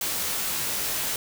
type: noise with comb filter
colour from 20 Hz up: white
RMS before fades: -28 dBFS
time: 0.01-1.16 s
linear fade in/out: 2 ms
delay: 18 ms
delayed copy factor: -0.65
effects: none